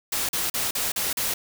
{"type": "noise bursts", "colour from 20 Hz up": "white", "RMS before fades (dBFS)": -26, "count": 6, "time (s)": [0.12, 1.34], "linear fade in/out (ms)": 5, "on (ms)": 170, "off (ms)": 40, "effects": []}